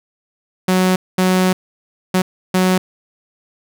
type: tone bursts at uneven times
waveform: sawtooth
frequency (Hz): 185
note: F#3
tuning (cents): 0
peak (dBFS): -8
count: 4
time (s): 0.68-0.96 / 1.18-1.53 / 2.14-2.22 / 2.54-2.78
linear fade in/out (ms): 5
effects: none